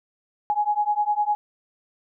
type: beating tone pair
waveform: sine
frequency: 830.6 / 840.5 Hz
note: G#5 / G#5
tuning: 0 / +20 cents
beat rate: 9.9 Hz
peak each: -23 dBFS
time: 0.5-1.35 s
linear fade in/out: 0 ms
effects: none